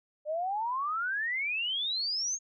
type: exponential sweep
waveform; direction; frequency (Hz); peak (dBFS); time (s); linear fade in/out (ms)
sine; up; 587.3 to 6645; -29; 0.25-2.39; 50
effects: none